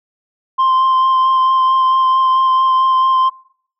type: tone with vibrato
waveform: sine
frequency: 1046.5 Hz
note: C6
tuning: in tune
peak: -7 dBFS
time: 0.58-3.3 s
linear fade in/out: 20 ms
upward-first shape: sine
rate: 4.5 Hz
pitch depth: 12 cents each way
effects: noise-tail reverb RT60 0.6 s tail -23 dB re dry + tanh soft clip ceiling -9 dBFS